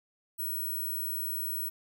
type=tone; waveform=sine; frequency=15930 Hz; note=B9; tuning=14 cents sharp; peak=-31 dBFS; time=0.38-1.7 s; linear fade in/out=20 ms; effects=none